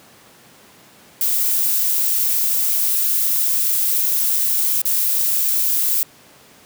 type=noise with dropouts; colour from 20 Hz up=violet; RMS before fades=-18 dBFS; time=1.21-6.03 s; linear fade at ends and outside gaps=1 ms; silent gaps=4.817-4.853 s; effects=pink hiss -47 dBFS RMS until 6.65 s + high-pass 150 Hz 12 dB/octave